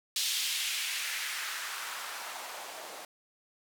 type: noise with band-pass filter sweep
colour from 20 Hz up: blue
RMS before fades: -36 dBFS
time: 0.16-3.05 s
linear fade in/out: 2 ms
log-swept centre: 3800 to 550 Hz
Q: 1.5
effects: none